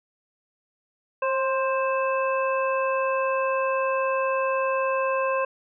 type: harmonic tone with a mistuned harmonic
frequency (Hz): 525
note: C5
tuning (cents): +6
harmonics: 1 / 2 / 3 / 5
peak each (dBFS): -24 / -26 / -33 / -33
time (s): 1.22-5.45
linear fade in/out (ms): 5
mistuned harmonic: 1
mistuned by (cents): +29
effects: none